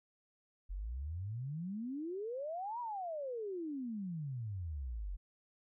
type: exponential two-way sweep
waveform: sine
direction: up then down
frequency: 42.85 to 987.8 to 42.85 Hz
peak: -38 dBFS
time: 0.69-5.17 s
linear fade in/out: 20 ms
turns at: 2.8 s
effects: none